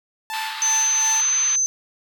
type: tone with tremolo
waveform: sawtooth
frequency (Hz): 880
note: A5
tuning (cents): 0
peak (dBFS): -21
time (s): 0.3-1.21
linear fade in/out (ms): 0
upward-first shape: sine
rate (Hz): 2.8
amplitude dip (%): 65
type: band-pass noise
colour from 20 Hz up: white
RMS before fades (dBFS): -32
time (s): 0.33-1.56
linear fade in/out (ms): 5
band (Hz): 920 to 4500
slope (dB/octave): 48
type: tone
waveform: sine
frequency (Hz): 6160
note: G8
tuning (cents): -31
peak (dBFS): -17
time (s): 0.62-1.66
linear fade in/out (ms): 0
effects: none